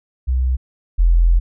sine tone pair in turn, 63.6 / 42.53 Hz, C2 / F1, -48 / -45 cents, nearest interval perfect fifth, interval 697 cents, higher first, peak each -14 / -9 dBFS, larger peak second, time 0.27-0.57 / 0.98-1.4 s, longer second, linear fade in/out 20 ms, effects none

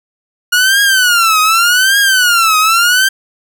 sawtooth tone with vibrato, 1434 Hz, F6, 45 cents sharp, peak -4 dBFS, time 0.52-3.09 s, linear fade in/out 10 ms, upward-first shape triangle, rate 0.85 Hz, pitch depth 240 cents each way, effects none

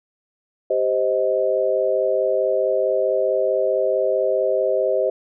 sine chord, C minor, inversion second, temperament just, 392.4 / 523.3 / 627.9 Hz, G4 / C5 / Eb5, +2 / 0 / +16 cents, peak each -23 / -20 / -21 dBFS, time 0.7-5.1 s, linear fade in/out 5 ms, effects none

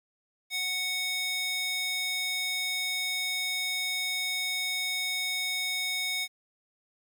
square tone with high-pass filter, 740 Hz, F#5, in tune, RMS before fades -31 dBFS, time 0.5-6.28 s, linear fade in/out 50 ms, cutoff 2800 Hz, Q 3.1, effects 10-bit

